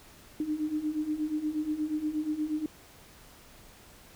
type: beating tone pair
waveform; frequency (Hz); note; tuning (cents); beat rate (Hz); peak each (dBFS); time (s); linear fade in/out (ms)
sine; 300 / 308.4; D4 / D#4; +37 / -15; 8.4; -34 / -30; 0.4-2.66; 2
effects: pink hiss -54 dBFS RMS until 4.15 s